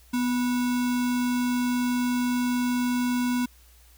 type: tone with sample-and-hold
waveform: sine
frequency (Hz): 246.9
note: B3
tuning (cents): 0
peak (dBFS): -22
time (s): 0.13-3.46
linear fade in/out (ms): 10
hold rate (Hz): 1225
effects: added 60 Hz sine -53 dBFS peak until 3.97 s + white hiss -58 dBFS RMS until 3.97 s